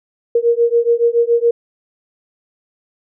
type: beating tone pair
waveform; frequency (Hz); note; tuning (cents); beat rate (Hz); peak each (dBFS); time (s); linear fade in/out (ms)
sine; 466.2 / 473.3; A#4 / A#4; 0 / +26; 7.1; -14; 0.35-1.51; 5
effects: none